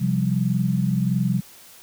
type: chord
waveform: sine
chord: C suspended fourth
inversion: none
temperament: equal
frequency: 130.81 / 174.61 / 196 Hz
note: C3 / F3 / G3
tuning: 0 / 0 / 0 cents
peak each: -23 dBFS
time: 0-1.41 s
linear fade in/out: 20 ms
effects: white hiss -47 dBFS RMS until 1.82 s